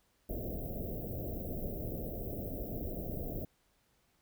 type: band-stop noise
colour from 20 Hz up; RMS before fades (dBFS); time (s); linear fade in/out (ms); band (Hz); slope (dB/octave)
pink; -39; 0.29-3.45; 5; 690 to 14000; 96
effects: pink hiss -73 dBFS RMS until 4.21 s